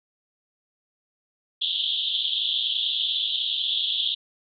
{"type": "band-pass noise", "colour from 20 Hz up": "white", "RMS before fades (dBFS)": -26, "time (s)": [1.61, 4.15], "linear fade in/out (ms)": 10, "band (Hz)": [3100, 3700], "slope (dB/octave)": 96, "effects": []}